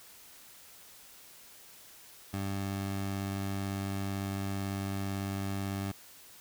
20% pulse tone, 98 Hz, G2, in tune, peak -28 dBFS, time 2.33-5.92 s, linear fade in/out 10 ms, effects white hiss -54 dBFS RMS until 6.4 s

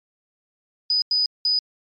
sine tone bursts at uneven times, 4978 Hz, D#8, in tune, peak -17 dBFS, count 3, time 0.9-1.02 / 1.11-1.26 / 1.45-1.59 s, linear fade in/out 2 ms, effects MP3 48 kbps

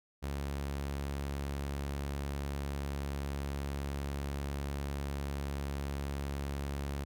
sawtooth tone, 70.2 Hz, C#2, 22 cents sharp, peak -31 dBFS, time 0.22-7.05 s, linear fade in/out 20 ms, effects none

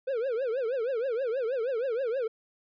triangle tone with vibrato, 491.8 Hz, B4, 7 cents flat, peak -25 dBFS, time 0.07-2.28 s, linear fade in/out 10 ms, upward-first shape triangle, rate 6.3 Hz, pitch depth 240 cents each way, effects resampled to 11025 Hz

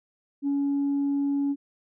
sine tone, 281.4 Hz, C#4, 26 cents sharp, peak -21 dBFS, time 0.42-1.56 s, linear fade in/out 50 ms, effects tanh soft clip ceiling -20 dBFS

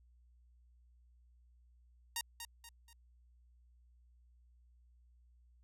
5% pulse tone with echo, 932.3 Hz, A#5, in tune, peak -24 dBFS, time 2.16-2.21 s, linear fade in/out 2 ms, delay 240 ms, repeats 3, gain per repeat -8 dB, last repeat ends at 2.93 s, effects added 60 Hz sine -63 dBFS peak until 5.63 s

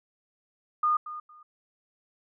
sine tone with echo, 1222 Hz, D#6, 32 cents flat, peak -21 dBFS, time 0.83-0.97 s, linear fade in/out 5 ms, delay 230 ms, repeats 2, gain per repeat -14 dB, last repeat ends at 1.43 s, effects none

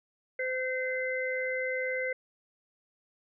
harmonic tone, 514 Hz, C5, 31 cents flat, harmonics 1 / 3 / 4, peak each -32 / -38 / -33 dBFS, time 0.39-2.13 s, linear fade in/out 5 ms, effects none

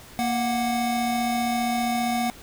square tone pair together, 234.3 / 738 Hz, A#3 / F#5, +9 / -5 cents, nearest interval octave + minor sixth, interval 1986 cents, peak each -26 dBFS, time 0.19-2.3 s, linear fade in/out 0 ms, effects pink hiss -46 dBFS RMS until 2.42 s

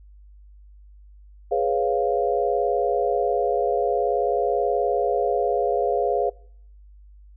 sine chord, C# dominant seventh, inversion second, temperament equal, 415.3 / 493.9 / 554.4 / 698.5 Hz, G#4 / B4 / C#5 / E#5, 0 / 0 / 0 / 0 cents, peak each -24 / -25 / -26 / -24 dBFS, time 1.51-6.3 s, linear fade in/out 10 ms, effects noise-tail reverb RT60 0.7 s tail -26 dB re dry + added 50 Hz sine -45 dBFS peak until 7.36 s

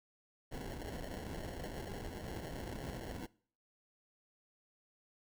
pink noise with sample-and-hold, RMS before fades -44 dBFS, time 0.51-3.27 s, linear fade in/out 20 ms, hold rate 1225 Hz, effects noise-tail reverb RT60 0.5 s tail -22 dB re dry

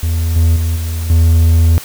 triangle tone with level steps, 82.41 Hz, E2, in tune, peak -10 / -5 / -10 / -14 / -4 dBFS, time 0.03-1.78 s, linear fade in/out 0 ms, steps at 0.36 / 0.56 / 0.76 / 1.1 s, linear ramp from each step 2 ms, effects white hiss -31 dBFS RMS until 1.84 s

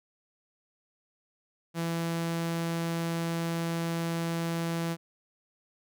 sawtooth tone, 167 Hz, E3, 23 cents sharp, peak -25 dBFS, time 1.74-4.97 s, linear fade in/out 50 ms, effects none

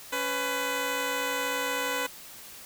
10% pulse tone pair together, 278.2 / 500 Hz, C#4 / B4, +6 / +21 cents, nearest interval minor seventh, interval 1015 cents, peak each -27 / -20 dBFS, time 0.12-2.07 s, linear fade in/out 10 ms, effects white hiss -46 dBFS RMS until 2.65 s

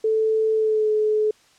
sine tone with pitch glide, 439.1 to 428.3 Hz, A4 to A4, -4 to -47 cents, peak -17 dBFS, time 0.04-1.31 s, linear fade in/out 5 ms, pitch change -43 cents, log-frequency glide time 0.54-0.9 s, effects white hiss -56 dBFS RMS until 1.58 s + low-pass 7000 Hz 12 dB/octave

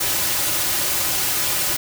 white noise with comb filter, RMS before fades -21 dBFS, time 0-1.77 s, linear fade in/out 10 ms, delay 4.4 ms, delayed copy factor -0.5, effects none

